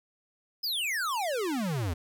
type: exponential sweep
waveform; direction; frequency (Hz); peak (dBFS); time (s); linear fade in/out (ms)
square; down; 5200 to 77.78; -29; 0.63-1.94; 10
effects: none